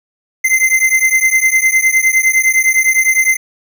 square beating tone pair, 2068 / 2077.8 Hz, C7 / C7, -21 / -13 cents, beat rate 9.8 Hz, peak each -13 dBFS, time 0.44-3.37 s, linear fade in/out 10 ms, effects none

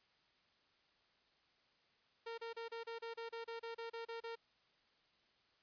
sawtooth tone bursts, 460 Hz, A#4, 23 cents flat, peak -40 dBFS, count 14, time 2.26-4.356 s, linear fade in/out 10 ms, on 120 ms, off 32 ms, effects white hiss -74 dBFS RMS until 5.62 s + resampled to 11025 Hz

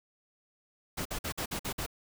pink noise bursts, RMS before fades -35 dBFS, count 7, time 0.97-1.864 s, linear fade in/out 10 ms, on 84 ms, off 51 ms, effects none

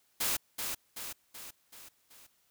white noise with echo, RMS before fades -31 dBFS, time 0.2-0.37 s, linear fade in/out 10 ms, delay 380 ms, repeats 5, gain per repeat -5 dB, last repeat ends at 2.27 s, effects white hiss -71 dBFS RMS until 2.5 s

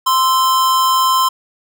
square tone pair together, 1040.8 / 1318.5 Hz, C6 / E6, -9 / 0 cents, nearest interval major third, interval 409 cents, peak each -12 / -24 dBFS, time 0.06-1.29 s, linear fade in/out 10 ms, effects none

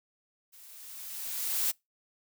blue noise with level ramp, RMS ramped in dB -54 to -27 dBFS, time 0.52-1.72 s, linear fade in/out 20 ms, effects noise-tail reverb RT60 0.2 s tail -25 dB re dry

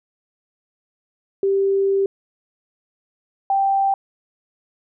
sine tone pair in turn, 392 / 784 Hz, G4 / G5, 0 / 0 cents, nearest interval octave, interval 1200 cents, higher second, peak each -15 dBFS, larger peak neither, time 1.43-2.06 / 3.5-3.94 s, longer first, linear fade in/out 2 ms, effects none

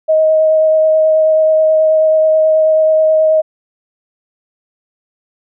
sine tone with vibrato, 629 Hz, D#5, 19 cents sharp, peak -7 dBFS, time 0.08-3.42 s, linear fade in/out 20 ms, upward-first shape sine, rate 9.3 Hz, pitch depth 10 cents each way, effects none

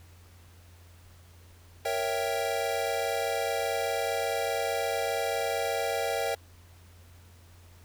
square chord, A# diminished seventh, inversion none, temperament equal, 466.2 / 554.4 / 659.3 / 784 Hz, A#4 / C#5 / E5 / G5, 0 / 0 / 0 / 0 cents, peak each -34 dBFS, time 1.85-6.35 s, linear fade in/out 5 ms, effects added 87 Hz sine -52 dBFS peak until 7.84 s + pink hiss -59 dBFS RMS until 7.84 s

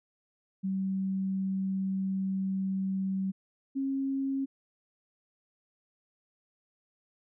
sine tone pair in turn, 191.6 / 271 Hz, G3 / C#4, -39 / -39 cents, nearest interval tritone, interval 600 cents, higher second, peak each -28 dBFS, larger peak neither, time 0.63-3.32 / 3.75-4.46 s, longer first, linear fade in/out 20 ms, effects none

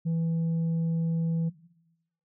sine tone, 164.81 Hz, E3, in tune, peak -22 dBFS, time 0.05-1.5 s, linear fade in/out 20 ms, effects noise-tail reverb RT60 0.8 s tail -17 dB re dry + tanh soft clip ceiling -24 dBFS

